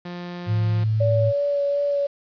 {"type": "tone", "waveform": "sawtooth", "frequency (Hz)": 176.1, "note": "F3", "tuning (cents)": 15, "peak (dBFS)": -27, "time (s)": [0.05, 0.84], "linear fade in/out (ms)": 5}
{"type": "tone with pitch glide", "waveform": "sine", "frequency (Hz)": [108.4, 109.15], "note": ["A2", "A2"], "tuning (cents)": [-25, -13], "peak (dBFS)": -18, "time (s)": [0.46, 1.33], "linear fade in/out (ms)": 50, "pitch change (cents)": 12, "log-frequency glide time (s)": [0.8, 0.89]}
{"type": "tone with vibrato", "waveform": "sine", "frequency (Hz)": 570, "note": "C#5", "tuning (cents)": 48, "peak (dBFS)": -19, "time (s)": [1, 2.07], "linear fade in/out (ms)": 10, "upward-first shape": "sine", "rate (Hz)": 2.7, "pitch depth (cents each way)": 12}
{"effects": ["resampled to 11025 Hz", "8-bit"]}